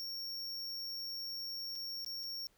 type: tone with dropouts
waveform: square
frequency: 5510 Hz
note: F8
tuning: 24 cents flat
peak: -40 dBFS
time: 0-2.47 s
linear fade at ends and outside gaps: 0 ms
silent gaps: 1.754-1.758 / 2.047-2.063 / 2.233-2.237 s
effects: pink hiss -71 dBFS RMS until 2.57 s